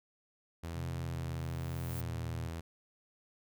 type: tone with vibrato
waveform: sawtooth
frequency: 83.2 Hz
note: E2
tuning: 17 cents sharp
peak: -35 dBFS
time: 0.63-2.61 s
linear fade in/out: 10 ms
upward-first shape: triangle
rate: 0.99 Hz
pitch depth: 27 cents each way
type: tone with pitch glide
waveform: sine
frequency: 129.9 to 118.43 Hz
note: C3 to A#2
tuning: -12 to +28 cents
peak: -38 dBFS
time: 0.73-2.51 s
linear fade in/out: 50 ms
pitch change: -160 cents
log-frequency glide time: 1.8-2 s
type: noise with exponential growth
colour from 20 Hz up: violet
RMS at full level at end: -45 dBFS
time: 1.09-2.01 s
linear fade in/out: 5 ms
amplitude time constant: 200 ms
effects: none